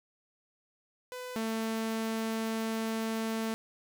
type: tone pair in turn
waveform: sawtooth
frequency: 501 / 223.2 Hz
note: B4 / A3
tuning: +25 / +25 cents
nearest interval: octave + major second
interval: 1400 cents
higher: first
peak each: -35 / -27 dBFS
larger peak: second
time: 1.12-1.36 / 1.36-3.54 s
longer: second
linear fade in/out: 0 ms
effects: none